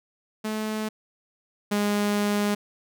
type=tone pair in turn; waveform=sawtooth; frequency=216.1 / 206 Hz; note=A3 / G#3; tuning=-31 / -14 cents; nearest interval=minor second; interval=83 cents; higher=first; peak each=-23 / -18 dBFS; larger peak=second; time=0.44-0.89 / 1.71-2.55 s; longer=second; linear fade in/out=10 ms; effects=none